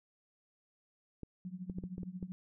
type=clicks; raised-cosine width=3 ms; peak=-30 dBFS; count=7; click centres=1.233 / 1.698 / 1.785 / 1.838 / 1.981 / 2.032 / 2.228 s
type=tone with tremolo; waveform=sine; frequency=182.9 Hz; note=F#3; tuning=20 cents flat; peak=-37 dBFS; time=1.45-2.32 s; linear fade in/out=0 ms; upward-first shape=triangle; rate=13 Hz; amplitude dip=95%
effects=none